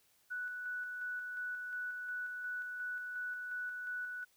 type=tone with tremolo; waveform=sine; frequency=1480 Hz; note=F#6; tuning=in tune; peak=-37 dBFS; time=0.3-4.25 s; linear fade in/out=20 ms; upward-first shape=square; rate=2.8 Hz; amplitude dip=30%; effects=white hiss -71 dBFS RMS until 4.36 s